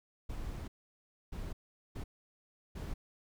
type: noise bursts at uneven times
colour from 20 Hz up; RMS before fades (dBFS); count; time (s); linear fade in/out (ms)
brown; -40; 4; 0.29-0.68 / 1.32-1.53 / 1.95-2.04 / 2.75-2.94; 10
effects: none

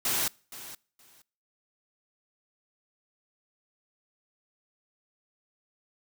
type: noise with echo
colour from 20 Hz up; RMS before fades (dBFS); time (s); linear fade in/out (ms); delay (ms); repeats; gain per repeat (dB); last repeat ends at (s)
white; -28; 0.05-0.28; 2; 470; 2; -15; 1.22
effects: noise-tail reverb RT60 0.5 s tail -25 dB re dry

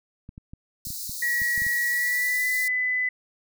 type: clicks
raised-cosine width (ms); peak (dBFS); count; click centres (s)
5; -28; 10; 0.291 / 0.379 / 0.535 / 0.87 / 0.904 / 1.095 / 1.418 / 1.578 / 1.62 / 1.666
type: high-pass noise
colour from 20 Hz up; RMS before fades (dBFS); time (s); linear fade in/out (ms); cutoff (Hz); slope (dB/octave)
white; -34; 0.85-2.68; 2; 3900; 96
type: tone with pitch glide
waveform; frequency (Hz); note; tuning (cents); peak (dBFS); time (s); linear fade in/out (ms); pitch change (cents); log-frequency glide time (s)
sine; 1916 to 2004; A#6 to B6; +47 to +25; -22; 1.22-3.09; 5; +78; 1.83-2.48
effects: none

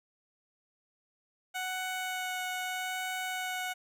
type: tone with vibrato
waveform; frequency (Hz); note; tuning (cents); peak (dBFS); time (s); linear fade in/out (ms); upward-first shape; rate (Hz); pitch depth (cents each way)
15% pulse; 740; F#5; 0; -27; 1.54-3.74; 20; sine; 0.79; 8
effects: none

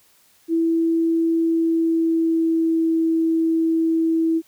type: tone with pitch glide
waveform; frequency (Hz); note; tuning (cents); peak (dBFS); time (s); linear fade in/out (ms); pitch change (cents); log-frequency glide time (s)
sine; 329.6 to 326; E4 to E4; 0 to -19; -16; 0.48-4.42; 50; -19; 1.34-2.95
effects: white hiss -57 dBFS RMS until 4.47 s

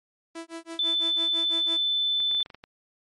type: tone with tremolo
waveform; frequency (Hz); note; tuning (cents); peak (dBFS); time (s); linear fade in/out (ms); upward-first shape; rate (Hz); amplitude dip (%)
sawtooth; 330.7; E4; +6; -30; 0.35-1.77; 5; sine; 6; 100
type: tone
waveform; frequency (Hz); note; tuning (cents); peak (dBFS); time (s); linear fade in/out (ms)
sine; 3520; A7; 0; -22; 0.79-2.43; 2
type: clicks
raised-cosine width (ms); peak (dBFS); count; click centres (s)
0.3; -27; 8; 2.203 / 2.313 / 2.348 / 2.405 / 2.461 / 2.502 / 2.546 / 2.639
effects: MP3 48 kbps

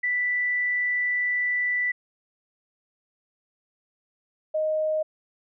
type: tone pair in turn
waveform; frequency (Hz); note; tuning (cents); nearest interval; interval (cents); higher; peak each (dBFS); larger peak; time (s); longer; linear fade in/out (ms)
sine; 1975.5 / 622.2; B6 / D#5; 0 / 0; octave + minor sixth; 2000; first; -22; neither; 0.03-1.92 / 4.54-5.03; first; 10
effects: none

